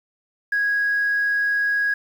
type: tone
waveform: sine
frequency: 1654 Hz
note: G#6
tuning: 8 cents flat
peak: -17 dBFS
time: 0.52-1.94 s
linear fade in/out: 5 ms
effects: tanh soft clip ceiling -14 dBFS + 8-bit